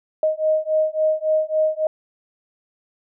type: beating tone pair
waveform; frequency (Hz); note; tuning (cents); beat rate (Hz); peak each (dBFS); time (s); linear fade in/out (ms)
sine; 622.3 / 625.9; D#5 / D#5; 0 / +10; 3.6; -20; 0.23-1.87; 2
effects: none